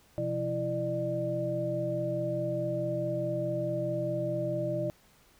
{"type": "tone cluster", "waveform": "sine", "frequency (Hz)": [126.9, 171.6, 333.1, 599], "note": ["B2", "F3", "E4", "D5"], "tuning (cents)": [47, -30, 18, 34], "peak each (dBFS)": [-35, -38, -36, -31], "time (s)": [0.18, 4.9], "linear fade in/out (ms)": 0, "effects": ["pink hiss -62 dBFS RMS until 5.39 s"]}